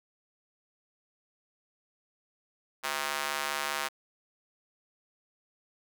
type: tone with high-pass filter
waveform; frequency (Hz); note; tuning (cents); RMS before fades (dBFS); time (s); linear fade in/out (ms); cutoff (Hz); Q
square; 72.5; D2; -22; -33; 2.83-3.89; 20; 1100; 1
effects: none